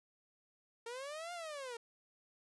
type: linear two-way sweep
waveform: sawtooth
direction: up then down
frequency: 453.5 to 712 to 453.5 Hz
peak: -39 dBFS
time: 0.86-1.77 s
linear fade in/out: 5 ms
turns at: 1.33 s
effects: resampled to 24000 Hz